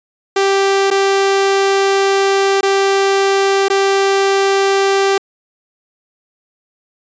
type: tone with dropouts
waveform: sawtooth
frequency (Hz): 392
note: G4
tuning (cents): 0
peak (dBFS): -7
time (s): 0.36-5.18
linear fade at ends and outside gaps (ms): 5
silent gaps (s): 0.904-0.911 / 2.61-2.63 / 3.684-3.7
effects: resampled to 16000 Hz